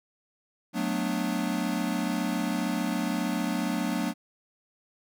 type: chord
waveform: square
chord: B minor seventh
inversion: second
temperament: equal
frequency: 185 / 220 / 246.9 / 293.7 Hz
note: F#3 / A3 / B3 / D4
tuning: 0 / 0 / 0 / 0 cents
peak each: -33 dBFS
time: 0.73-4.14 s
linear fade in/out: 50 ms
effects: none